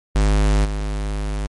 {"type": "tone with level steps", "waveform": "square", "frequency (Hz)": 51.2, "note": "G#1", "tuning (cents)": -24, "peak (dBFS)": [-14, -22], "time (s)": [0.15, 1.47], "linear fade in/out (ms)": 10, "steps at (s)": 0.64, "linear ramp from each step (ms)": 20, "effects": ["MP3 48 kbps"]}